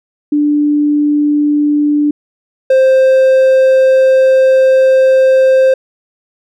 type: tone pair in turn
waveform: sine / triangle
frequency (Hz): 294.8 / 525.3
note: D4 / C5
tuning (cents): +7 / +7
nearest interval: minor seventh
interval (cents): 1000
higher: second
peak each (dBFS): -8 / -3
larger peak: second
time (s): 0.32-2.11 / 2.7-5.74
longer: second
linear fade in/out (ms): 5
effects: none